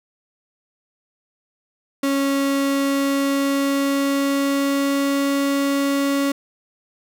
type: tone with pitch glide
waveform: 35% pulse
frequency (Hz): 276.2 to 278.9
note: C#4 to C#4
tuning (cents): -6 to +11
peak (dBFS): -16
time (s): 2.03-6.32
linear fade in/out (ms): 5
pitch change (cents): +17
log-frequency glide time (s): 2.2-5.33
effects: none